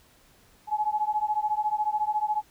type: beating tone pair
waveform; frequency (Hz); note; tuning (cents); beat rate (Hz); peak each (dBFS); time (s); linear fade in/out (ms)
sine; 842 / 856; G#5 / A5; +24 / -48; 14; -27; 0.67-2.43; 50
effects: pink hiss -59 dBFS RMS until 2.5 s